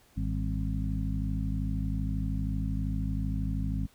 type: harmonic tone with a mistuned harmonic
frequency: 52.8 Hz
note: G#1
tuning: 29 cents sharp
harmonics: 1 / 2 / 3 / 4 / 5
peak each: -31 / -34 / -36 / -37 / -38 dBFS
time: 0.16-3.87 s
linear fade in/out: 20 ms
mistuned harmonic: 4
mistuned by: -87 cents
effects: pink hiss -62 dBFS RMS until 3.94 s